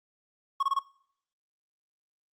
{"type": "tone bursts", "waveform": "triangle", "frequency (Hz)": 1100, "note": "C#6", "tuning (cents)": -14, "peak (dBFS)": -21, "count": 4, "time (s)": [0.6, 0.791], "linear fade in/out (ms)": 5, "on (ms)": 29, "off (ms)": 25, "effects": ["noise-tail reverb RT60 0.6 s tail -20 dB re dry", "Opus 32 kbps"]}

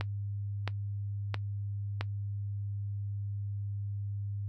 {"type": "click train", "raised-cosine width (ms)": 0.3, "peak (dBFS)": -17, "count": 4, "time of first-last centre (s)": [0.01, 2.01], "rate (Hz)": 1.5, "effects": ["noise-tail reverb RT60 0.1 s tail -17 dB re dry", "added 101 Hz sine -33 dBFS peak until 4.48 s"]}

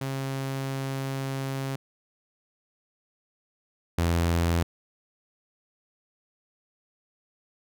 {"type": "tone pair in turn", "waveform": "sawtooth", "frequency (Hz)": [135.1, 84.78], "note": ["C#3", "E2"], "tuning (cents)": [-44, 49], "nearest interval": "minor sixth", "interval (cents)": 807, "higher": "first", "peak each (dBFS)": [-25, -18], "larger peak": "second", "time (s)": [[0.01, 1.76], [3.98, 4.63]], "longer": "first", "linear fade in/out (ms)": 5, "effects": []}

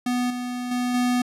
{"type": "tone with level steps", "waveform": "square", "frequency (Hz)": 246.9, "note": "B3", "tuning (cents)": 0, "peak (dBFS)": [-22, -28, -23, -20], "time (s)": [0.06, 1.22], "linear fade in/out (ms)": 5, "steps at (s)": [0.3, 0.71, 0.94], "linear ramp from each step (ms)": 5, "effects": ["low-pass 12000 Hz 12 dB/octave"]}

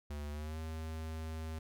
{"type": "tone with pitch glide", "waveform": "square", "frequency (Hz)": [73.5, 79.69], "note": ["D2", "D#2"], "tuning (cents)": [2, 42], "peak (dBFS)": -40, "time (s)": [0.1, 1.59], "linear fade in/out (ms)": 5, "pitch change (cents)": 140, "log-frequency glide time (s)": [0.31, 0.58], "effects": []}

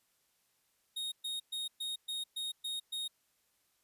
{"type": "tone bursts", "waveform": "45% pulse", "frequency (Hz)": 3729, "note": "A#7", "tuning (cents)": 0, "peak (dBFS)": -36, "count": 8, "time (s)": [0.96, 3.08], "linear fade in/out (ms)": 10, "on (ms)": 160, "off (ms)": 120, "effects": ["white hiss -75 dBFS RMS until 3.83 s", "resampled to 32000 Hz"]}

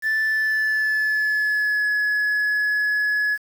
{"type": "tone with pitch glide", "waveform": "sine", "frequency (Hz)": [1757, 1695.2], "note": ["A6", "G#6"], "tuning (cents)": [-3, 35], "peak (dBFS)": -16, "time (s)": [0.02, 3.38], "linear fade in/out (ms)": 50, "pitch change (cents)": -62, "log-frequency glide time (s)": [0.23, 1.89], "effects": ["tanh soft clip ceiling -17 dBFS", "7-bit"]}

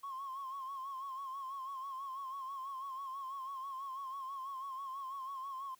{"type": "tone with vibrato", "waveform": "triangle", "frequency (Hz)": 1077, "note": "C6", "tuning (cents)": 50, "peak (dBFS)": -37, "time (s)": [0.03, 5.75], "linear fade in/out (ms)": 10, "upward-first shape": "sine", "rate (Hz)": 6.1, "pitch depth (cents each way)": 67, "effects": ["tanh soft clip ceiling -37 dBFS", "white hiss -68 dBFS RMS until 5.79 s"]}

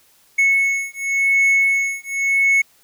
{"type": "beating tone pair", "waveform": "triangle", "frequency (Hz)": [2200, 2200.91], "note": ["C#7", "C#7"], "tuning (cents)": [-14, -13], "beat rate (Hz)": 0.91, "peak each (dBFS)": -16, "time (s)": [0.38, 2.62], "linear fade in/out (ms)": 10, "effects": ["white hiss -55 dBFS RMS until 2.83 s"]}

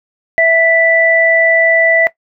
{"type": "tone pair together", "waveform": "sine", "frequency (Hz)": [659.3, 1975.7], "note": ["E5", "B6"], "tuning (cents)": [0, 0], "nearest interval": "octave + perfect fifth", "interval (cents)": 1900, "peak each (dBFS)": -10, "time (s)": [0.38, 2.07], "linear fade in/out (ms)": 0, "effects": ["noise-tail reverb RT60 0.1 s tail -17 dB re dry"]}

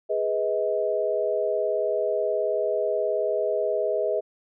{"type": "chord", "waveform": "sine", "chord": "G# minor", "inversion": "none", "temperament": "equal with one note detuned", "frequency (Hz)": [415.3, 493.9, 633.9], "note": ["G#4", "B4", "D#5"], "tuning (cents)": [0, 0, 32], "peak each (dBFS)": [-27, -28, -25], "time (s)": [0.09, 4.21], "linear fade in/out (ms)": 20, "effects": []}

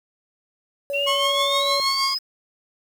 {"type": "tone", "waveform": "sine", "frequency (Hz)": 565, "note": "C#5", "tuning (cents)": 33, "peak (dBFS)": -24, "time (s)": [0.9, 1.8], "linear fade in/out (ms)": 0}
{"type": "exponential sweep", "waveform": "sine", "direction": "up", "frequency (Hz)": [2700, 5110], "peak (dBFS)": -22, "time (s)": [0.93, 2.19], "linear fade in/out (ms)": 20}
{"type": "tone with tremolo", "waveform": "sawtooth", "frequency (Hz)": 1087, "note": "C#6", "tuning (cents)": -34, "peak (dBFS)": -16, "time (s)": [1.06, 2.15], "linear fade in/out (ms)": 20, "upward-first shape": "triangle", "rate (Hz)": 6.4, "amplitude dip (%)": 55}
{"effects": ["low-pass 11000 Hz 12 dB/octave", "7-bit"]}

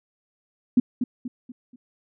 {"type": "tone with echo", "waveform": "sine", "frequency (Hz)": 246.9, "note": "B3", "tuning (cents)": 0, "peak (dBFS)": -12, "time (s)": [0.77, 0.8], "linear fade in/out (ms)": 5, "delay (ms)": 240, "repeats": 4, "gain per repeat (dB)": -8, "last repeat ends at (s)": 1.76, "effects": []}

